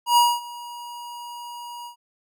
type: tone with ADSR envelope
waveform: square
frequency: 957 Hz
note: A#5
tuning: 45 cents sharp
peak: -13 dBFS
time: 0.06-1.96 s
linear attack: 110 ms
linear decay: 230 ms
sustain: -22 dB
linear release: 100 ms
effects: none